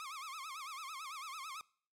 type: tone with vibrato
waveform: sawtooth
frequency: 1174.7 Hz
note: D6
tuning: in tune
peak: -40 dBFS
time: 0-1.61 s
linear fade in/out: 0 ms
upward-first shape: sine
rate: 9 Hz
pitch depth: 190 cents each way
effects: noise-tail reverb RT60 0.5 s tail -22 dB re dry + low-pass 12000 Hz 12 dB/octave